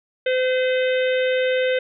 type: harmonic tone with a mistuned harmonic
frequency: 512 Hz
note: C5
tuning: 38 cents flat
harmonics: 1 / 3 / 4 / 5 / 6 / 7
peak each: -18 / -28 / -30 / -32 / -34 / -35 dBFS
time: 0.26-1.79 s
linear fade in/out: 5 ms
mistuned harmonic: 7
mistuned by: +32 cents
effects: none